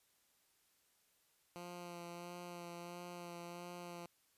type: tone with vibrato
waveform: 10% pulse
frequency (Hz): 174.2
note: F3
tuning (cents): -4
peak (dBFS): -39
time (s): 1.56-4.06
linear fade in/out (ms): 0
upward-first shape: sine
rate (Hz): 1.5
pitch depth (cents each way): 19
effects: white hiss -75 dBFS RMS until 4.37 s + resampled to 32000 Hz